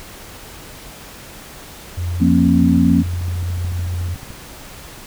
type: tone with pitch glide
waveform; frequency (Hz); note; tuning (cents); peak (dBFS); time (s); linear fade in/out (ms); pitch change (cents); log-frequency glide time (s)
sine; 87.5 to 88.06; F2 to F2; +4 to +15; -19; 1.97-4.15; 10; +11; 2.52-2.91
type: chord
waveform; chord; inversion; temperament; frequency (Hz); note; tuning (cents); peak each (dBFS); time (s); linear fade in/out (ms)
sine; Bb minor; second; equal with one note detuned; 174.61 / 233.1 / 270.9; F3 / Bb3 / Db4; 0 / 0 / -40; -15; 2.2-3.03; 20
type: click train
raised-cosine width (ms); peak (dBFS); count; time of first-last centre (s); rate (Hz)
5; -22; 26; 2.48-4.305; 13.7
effects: pink hiss -37 dBFS RMS until 5.06 s